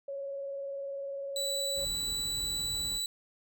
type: tone with vibrato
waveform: sine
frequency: 554.4 Hz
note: C#5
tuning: in tune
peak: -35 dBFS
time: 0.08-1.85 s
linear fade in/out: 5 ms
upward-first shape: sine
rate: 20 Hz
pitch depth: 26 cents each way
type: tone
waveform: 30% pulse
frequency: 3951 Hz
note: B7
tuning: in tune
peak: -29 dBFS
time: 1.36-3.06 s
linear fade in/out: 2 ms
type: noise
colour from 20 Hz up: brown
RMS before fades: -44 dBFS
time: 1.74-3.01 s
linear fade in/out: 50 ms
effects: none